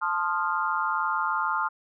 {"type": "chord", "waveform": "sine", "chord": "F dominant seventh", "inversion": "first", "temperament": "equal with one note detuned", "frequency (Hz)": [880, 1046.5, 1234.5, 1396.9], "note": ["A5", "C6", "Eb6", "F6"], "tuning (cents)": [0, 0, -14, 0], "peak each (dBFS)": [-30, -30, -29, -29], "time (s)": [0.01, 1.69], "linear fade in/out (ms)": 20, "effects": []}